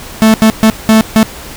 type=tone bursts at uneven times; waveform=45% pulse; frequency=220 Hz; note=A3; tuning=in tune; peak=-3 dBFS; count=5; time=0.22-0.34 / 0.42-0.5 / 0.63-0.7 / 0.89-1.01 / 1.16-1.23 s; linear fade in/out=0 ms; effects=pink hiss -28 dBFS RMS until 1.56 s